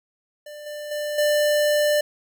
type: tone with level steps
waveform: square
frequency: 594 Hz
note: D5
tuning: 20 cents sharp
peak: -37 / -32 / -26 / -18 dBFS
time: 0.46-2.01 s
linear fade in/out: 5 ms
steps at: 0.66 / 0.91 / 1.18 s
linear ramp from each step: 5 ms
effects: none